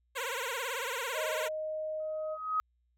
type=tone with vibrato; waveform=10% pulse; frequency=503 Hz; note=B4; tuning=32 cents sharp; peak=-25 dBFS; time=0.15-1.49 s; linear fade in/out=20 ms; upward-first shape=triangle; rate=18 Hz; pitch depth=200 cents each way
type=tone; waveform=sine; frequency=622.3 Hz; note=D#5; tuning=in tune; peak=-33 dBFS; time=1.13-2.38 s; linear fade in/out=50 ms
type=tone with exponential growth; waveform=sine; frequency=1262 Hz; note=D#6; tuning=24 cents sharp; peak=-25 dBFS; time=2-2.6 s; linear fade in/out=0 ms; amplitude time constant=130 ms
effects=added 60 Hz sine -70 dBFS peak until 2.97 s